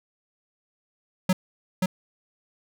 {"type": "tone with echo", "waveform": "square", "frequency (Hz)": 185, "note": "F#3", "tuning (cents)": 0, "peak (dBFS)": -18, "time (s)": [1.29, 1.33], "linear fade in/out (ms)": 5, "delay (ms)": 530, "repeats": 1, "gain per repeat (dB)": -3, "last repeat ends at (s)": 1.86, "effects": []}